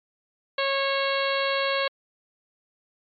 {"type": "harmonic tone with a mistuned harmonic", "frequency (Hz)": 548, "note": "C#5", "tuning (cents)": -20, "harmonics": [1, 2, 3, 4, 5, 6, 7, 8], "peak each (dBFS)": [-26, -29, -31, -32, -33, -34, -34, -35], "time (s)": [0.58, 1.88], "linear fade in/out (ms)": 5, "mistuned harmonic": 7, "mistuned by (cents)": 30, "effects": ["MP3 64 kbps"]}